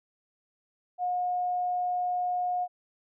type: tone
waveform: sine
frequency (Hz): 720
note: F#5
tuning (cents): -47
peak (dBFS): -26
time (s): 0.98-2.68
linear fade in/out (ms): 50
effects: none